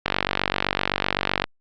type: click train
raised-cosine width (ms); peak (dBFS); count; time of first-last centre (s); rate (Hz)
0.3; -3; 67; 0.06-1.441; 47.8
effects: low-pass 5000 Hz 12 dB/octave + Opus 48 kbps